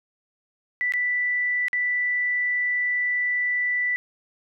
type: tone with dropouts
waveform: sine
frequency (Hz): 1975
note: B6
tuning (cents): 0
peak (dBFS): -21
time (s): 0.81-3.96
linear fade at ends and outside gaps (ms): 0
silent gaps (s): 0.922-0.937 / 1.683-1.731
effects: none